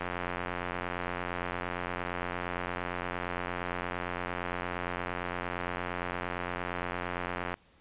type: click train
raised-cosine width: 0.5 ms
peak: -18 dBFS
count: 669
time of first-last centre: 0.01-7.541 s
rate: 88.7 Hz
effects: pink hiss -63 dBFS RMS until 7.8 s + resampled to 8000 Hz